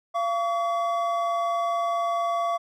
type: tone pair together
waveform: triangle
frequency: 686 / 1135.2 Hz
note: F5 / C#6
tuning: -31 / +41 cents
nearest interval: major sixth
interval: 872 cents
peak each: -23 / -25 dBFS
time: 0.14-2.58 s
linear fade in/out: 20 ms
effects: none